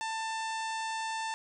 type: harmonic tone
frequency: 890 Hz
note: A5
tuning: 20 cents sharp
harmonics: 1 / 2 / 3 / 4 / 5 / 6 / 7 / 8 / 9 / 10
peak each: -34 / -40 / -44 / -46 / -48 / -50 / -51 / -52 / -53 / -54 dBFS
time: 0.01-1.34 s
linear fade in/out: 0 ms
effects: none